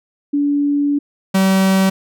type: tone pair in turn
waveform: sine / 45% pulse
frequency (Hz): 287.4 / 191.38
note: D4 / G3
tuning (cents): -37 / -41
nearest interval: perfect fifth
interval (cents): 704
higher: first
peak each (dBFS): -13 / -11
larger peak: second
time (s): 0.33-0.99 / 1.34-1.9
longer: first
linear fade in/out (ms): 10
effects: none